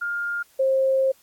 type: tone pair in turn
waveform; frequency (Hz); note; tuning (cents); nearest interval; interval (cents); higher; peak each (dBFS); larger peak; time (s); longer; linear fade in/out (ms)
sine; 1409 / 532.1; F6 / C5; +15 / +29; octave + perfect fourth; 1686; first; -24 / -17; second; 0.01-0.43 / 0.59-1.12; second; 10
effects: white hiss -58 dBFS RMS until 1.22 s + AAC 64 kbps